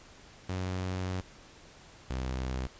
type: tone pair in turn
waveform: sawtooth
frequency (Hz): 92.5 / 64.27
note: F#2 / C2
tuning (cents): 0 / -30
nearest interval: tritone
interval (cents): 630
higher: first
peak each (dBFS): -28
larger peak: neither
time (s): 0.49-1.21 / 2.1-2.67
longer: first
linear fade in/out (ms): 5
effects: pink hiss -54 dBFS RMS until 2.79 s + resampled to 16000 Hz